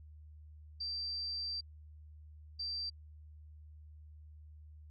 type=tone bursts at uneven times; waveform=sine; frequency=4689 Hz; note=D8; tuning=4 cents flat; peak=-36 dBFS; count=2; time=0.8-1.61 / 2.59-2.9 s; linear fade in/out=10 ms; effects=added 76 Hz sine -51 dBFS peak until 4.9 s + MP3 32 kbps